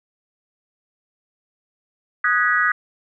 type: chord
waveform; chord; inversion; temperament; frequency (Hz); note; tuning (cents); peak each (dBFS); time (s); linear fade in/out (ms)
sine; G# minor seventh; second; equal with one note detuned; 1244.5 / 1480 / 1661.2 / 1936; D#6 / F#6 / G#6 / B6; 0 / 0 / 0 / -35; -21; 2.24-2.72; 5
effects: none